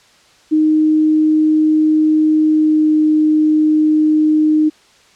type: tone with pitch glide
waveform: sine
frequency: 310 to 308 Hz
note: D#4 to D#4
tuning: -6 to -17 cents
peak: -9 dBFS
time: 0.51-4.7 s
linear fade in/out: 20 ms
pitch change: -11 cents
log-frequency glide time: 2.47-2.95 s
effects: white hiss -49 dBFS RMS until 5.15 s + low-pass 6000 Hz 12 dB/octave